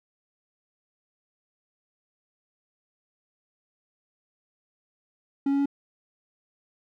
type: tone with pitch steps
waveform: triangle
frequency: 277.2 / 279.1 / 281.1 Hz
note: C#4 / C#4 / C#4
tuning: 0 / +12 / +24 cents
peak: -19 dBFS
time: 5.46-5.658 s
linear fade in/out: 5 ms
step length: 66 ms
effects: none